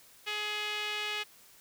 sawtooth tone with band-pass filter, 420 Hz, G#4, 19 cents sharp, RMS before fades -35 dBFS, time 0.26-1.24 s, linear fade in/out 20 ms, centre 2800 Hz, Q 2.1, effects white hiss -58 dBFS RMS until 1.6 s

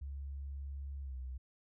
sine tone with pitch glide, 69.4 to 64.01 Hz, C#2 to C2, +3 to -37 cents, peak -40 dBFS, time 0.01-1.38 s, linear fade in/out 10 ms, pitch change -140 cents, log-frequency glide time 1.02-1.16 s, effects none

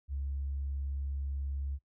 sine tone, 69.3 Hz, C#2, in tune, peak -32 dBFS, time 0.08-1.79 s, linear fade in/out 50 ms, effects noise-tail reverb RT60 0.1 s tail -21 dB re dry + tanh soft clip ceiling -28 dBFS

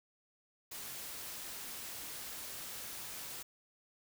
white noise, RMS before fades -45 dBFS, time 0.71-3.43 s, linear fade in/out 10 ms, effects none

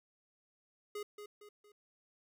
square tone with echo, 415.3 Hz, G#4, in tune, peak -40 dBFS, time 0.95-1.03 s, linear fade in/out 5 ms, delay 230 ms, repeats 3, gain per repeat -7 dB, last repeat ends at 1.72 s, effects 13-bit

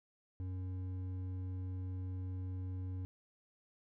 sine tone with hard clipping, 92.5 Hz, F#2, in tune, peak -40 dBFS, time 0.4-3.05 s, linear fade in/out 0 ms, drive 7 dB, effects none

